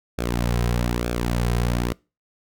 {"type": "tone with flanger", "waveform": "sawtooth", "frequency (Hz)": 59.5, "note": "A#1", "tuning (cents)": 36, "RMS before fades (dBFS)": -23, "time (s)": [0.18, 1.93], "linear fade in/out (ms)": 5, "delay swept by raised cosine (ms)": [1, 3.5], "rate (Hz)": 1.1, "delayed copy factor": -0.65, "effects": ["noise-tail reverb RT60 0.3 s tail -25 dB re dry"]}